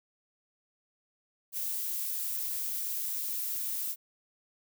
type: noise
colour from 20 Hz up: violet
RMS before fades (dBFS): -34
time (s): 1.52-3.96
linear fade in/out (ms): 50
effects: none